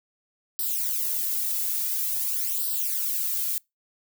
violet noise with flanger, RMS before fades -27 dBFS, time 0.59-3.58 s, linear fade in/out 0 ms, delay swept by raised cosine 0.22 to 2.32 ms, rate 0.48 Hz, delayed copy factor +0.8, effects noise-tail reverb RT60 0.2 s tail -26 dB re dry

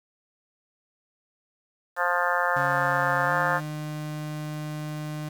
harmonic tone, 176.3 Hz, F3, 17 cents sharp, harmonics 3 / 4 / 5 / 6 / 7 / 8 / 9 / 10, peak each -30 / -30 / -30 / -30 / -30 / -30 / -30 / -30 dBFS, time 1.96-3.61 s, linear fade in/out 50 ms
35% pulse tone with pitch glide, 139.3 to 151.91 Hz, C#3 to D#3, +9 to -41 cents, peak -30 dBFS, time 2.56-5.29 s, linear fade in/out 5 ms, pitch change +150 cents, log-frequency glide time 3.25-3.34 s
effects 8-bit

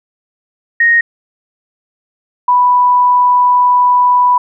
sine tone pair in turn, 1864.7 / 987.8 Hz, A#6 / B5, 0 / 0 cents, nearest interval major seventh, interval 1100 cents, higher first, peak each -6 dBFS, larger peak neither, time 0.8-1.01 / 2.48-4.38 s, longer second, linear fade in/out 5 ms, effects none

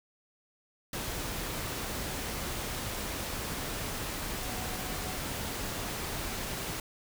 sine tone in noise, 740 Hz, F#5, in tune, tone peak -46 dBFS, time 4.42-5.17 s, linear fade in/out 2 ms, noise pink, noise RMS -36 dBFS, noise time 0.93-6.8 s, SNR -13 dB, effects none

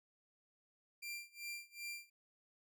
sawtooth tone with tremolo, 2373 Hz, D7, 17 cents sharp, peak -39 dBFS, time 1.02-2.1 s, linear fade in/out 10 ms, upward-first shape sine, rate 2.6 Hz, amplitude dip 95%, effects none

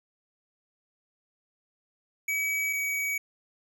square tone pair in turn, 2278 / 2266 Hz, C#7 / C#7, +47 / +37 cents, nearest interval unison, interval 10 cents, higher first, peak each -27 / -28 dBFS, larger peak first, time 2.28-2.73 / 2.73-3.18 s, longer neither, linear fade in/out 5 ms, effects none

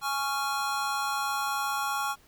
square chord, Db major, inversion second, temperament just, 831.5 / 1108.7 / 1385.9 Hz, Ab5 / Db6 / F6, +2 / 0 / -14 cents, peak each -33 dBFS, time 0.01-2.16 s, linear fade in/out 50 ms, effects pink hiss -60 dBFS RMS until 2.27 s

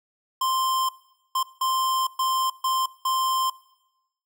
square tone bursts at uneven times, 1046.5 Hz, C6, in tune, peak -22 dBFS, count 6, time 0.41-0.89 / 1.35-1.43 / 1.61-2.07 / 2.19-2.5 / 2.64-2.86 / 3.05-3.5 s, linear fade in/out 5 ms, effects noise-tail reverb RT60 0.9 s tail -20 dB re dry

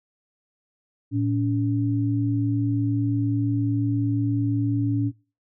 sine tone pair together, 112.8 / 284.2 Hz, A2 / C#4, +44 / +43 cents, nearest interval octave + major third, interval 1599 cents, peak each -23 dBFS, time 1.11-5.12 s, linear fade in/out 50 ms, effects noise-tail reverb RT60 0.3 s tail -19 dB re dry

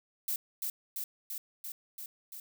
violet noise with echo, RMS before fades -33 dBFS, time 0.28-0.36 s, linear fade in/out 2 ms, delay 340 ms, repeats 6, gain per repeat -2 dB, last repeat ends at 2.4 s, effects none

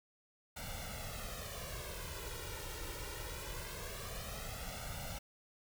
pink noise with flanger, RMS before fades -44 dBFS, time 0.56-5.19 s, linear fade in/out 10 ms, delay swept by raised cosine 1.4 to 2.16 ms, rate 0.22 Hz, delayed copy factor +0.8, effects none

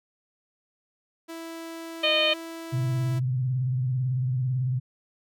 sawtooth tone, 329.6 Hz, E4, in tune, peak -32 dBFS, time 1.28-3.2 s, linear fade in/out 20 ms
harmonic tone, 614 Hz, D#5, 23 cents flat, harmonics 1 / 2 / 3 / 4 / 5 / 6 / 7, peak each -25 / -34 / -34 / -26 / -24 / -31 / -35 dBFS, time 2.03-2.34 s, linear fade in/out 10 ms
sine tone with vibrato, 127.8 Hz, C3, 40 cents flat, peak -23 dBFS, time 2.72-4.8 s, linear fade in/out 20 ms, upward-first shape sine, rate 18 Hz, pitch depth 80 cents each way
effects none

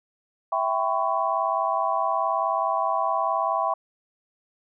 sine chord, C# half-diminished seventh, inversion first, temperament equal with one note detuned, 659.3 / 784 / 1009.7 / 1108.7 Hz, E5 / G5 / B5 / C#6, 0 / 0 / +38 / 0 cents, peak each -27 dBFS, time 0.52-3.74 s, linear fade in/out 5 ms, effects none

